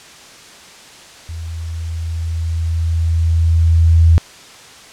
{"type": "tone with level ramp", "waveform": "sine", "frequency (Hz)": 82.41, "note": "E2", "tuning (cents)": 0, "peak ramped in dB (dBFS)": [-24, -5], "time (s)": [1.29, 4.18], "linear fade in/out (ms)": 0, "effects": ["white hiss -39 dBFS RMS until 4.92 s", "low-pass 7000 Hz 12 dB/octave"]}